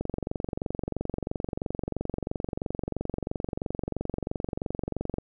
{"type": "click train", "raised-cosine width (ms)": 2, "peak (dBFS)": -16, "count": 120, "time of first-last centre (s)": [0.01, 5.184], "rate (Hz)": 23, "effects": []}